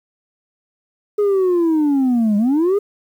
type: linear two-way sweep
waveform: sine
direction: down then up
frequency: 419.7 to 200.4 to 419.7 Hz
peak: -10 dBFS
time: 1.18-2.79 s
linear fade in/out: 10 ms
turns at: 2.37 s
effects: tanh soft clip ceiling -12 dBFS + 8-bit